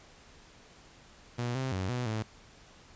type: tone with pitch steps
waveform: sawtooth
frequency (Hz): 120.9 / 131.5 / 93.9 / 123.8 / 109.4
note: B2 / C3 / F#2 / B2 / A2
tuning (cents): -36 / +9 / +26 / +5 / -9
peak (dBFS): -27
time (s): 1.38-2.23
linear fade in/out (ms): 10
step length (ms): 170
effects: pink hiss -56 dBFS RMS until 2.95 s + resampled to 16000 Hz